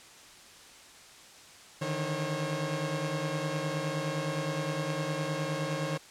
sawtooth tone cluster, 149.2 / 158.9 / 542 Hz, D3 / D#3 / C#5, +28 / +37 / -39 cents, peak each -31 dBFS, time 1.81-5.98 s, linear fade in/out 10 ms, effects white hiss -52 dBFS RMS until 6.1 s + low-pass 8000 Hz 12 dB/octave

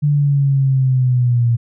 sine linear sweep, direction down, 147.8 to 116.54 Hz, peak -11 dBFS, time 0.02-1.57 s, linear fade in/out 20 ms, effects none

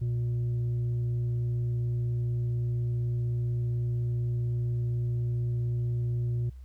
sine tone with tanh clipping, 119.8 Hz, A#2, 48 cents sharp, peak -27 dBFS, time 0.01-6.5 s, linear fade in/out 10 ms, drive 3 dB, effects added 64 Hz sine -42 dBFS peak until 6.64 s + pink hiss -70 dBFS RMS until 6.64 s

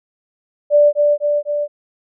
sine tone with echo, 587.3 Hz, D5, in tune, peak -7 dBFS, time 0.7-0.93 s, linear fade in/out 50 ms, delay 250 ms, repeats 3, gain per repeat -3 dB, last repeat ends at 1.68 s, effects none

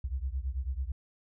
sine beating tone pair, 62 / 71.1 Hz, B1 / C#2, +7 / +45 cents, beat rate 9.1 Hz, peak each -33 / -35 dBFS, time 0.04-0.92 s, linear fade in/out 5 ms, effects none

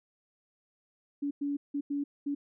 sine tone bursts at uneven times, 285.2 Hz, C#4, 49 cents sharp, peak -29 dBFS, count 5, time 1.22-1.31 / 1.41-1.57 / 1.74-1.81 / 1.9-2.04 / 2.26-2.35 s, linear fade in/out 10 ms, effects none

